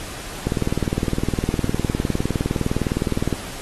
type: click train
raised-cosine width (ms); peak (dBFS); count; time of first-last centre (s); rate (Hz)
3; -7; 57; 0.47-3.327; 19.6
effects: pink hiss -34 dBFS RMS until 3.61 s + AAC 32 kbps